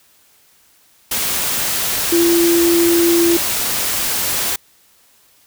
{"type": "tone in noise", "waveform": "sine", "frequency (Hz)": 340.3, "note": "F4", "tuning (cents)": -45, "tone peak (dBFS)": -11, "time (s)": [2.12, 3.37], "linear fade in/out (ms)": 5, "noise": "white", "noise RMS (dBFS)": -19, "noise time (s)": [1.11, 4.56], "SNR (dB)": 5, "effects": ["white hiss -53 dBFS RMS until 5.46 s"]}